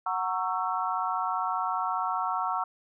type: chord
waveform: sine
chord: F# dominant seventh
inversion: none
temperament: just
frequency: 740 / 925 / 1110 / 1332 Hz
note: F#5 / A#5 / C#6 / E6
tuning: 0 / -14 / +2 / +18 cents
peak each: -32 dBFS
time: 0.06-2.64 s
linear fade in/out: 5 ms
effects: none